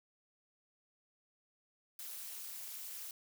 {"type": "noise with amplitude modulation", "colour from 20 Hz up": "blue", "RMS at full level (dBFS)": -42, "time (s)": [1.99, 3.11], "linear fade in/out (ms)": 2, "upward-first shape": "sine", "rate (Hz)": 240, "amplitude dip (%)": 95, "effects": []}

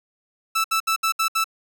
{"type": "tone bursts", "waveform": "sawtooth", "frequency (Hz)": 1318.5, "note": "E6", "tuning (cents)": 0, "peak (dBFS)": -15, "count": 6, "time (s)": [0.55, 1.443], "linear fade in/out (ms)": 10, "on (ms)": 93, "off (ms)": 67, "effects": []}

